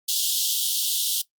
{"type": "high-pass noise", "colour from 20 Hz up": "pink", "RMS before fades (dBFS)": -24, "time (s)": [0.08, 1.22], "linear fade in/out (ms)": 10, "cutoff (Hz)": 3000, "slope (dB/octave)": 96, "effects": ["noise-tail reverb RT60 0.1 s tail -17 dB re dry", "Opus 48 kbps"]}